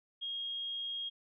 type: tone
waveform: sine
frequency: 3259 Hz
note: G#7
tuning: 33 cents flat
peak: -36 dBFS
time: 0.21-1.1 s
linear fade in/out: 20 ms
effects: none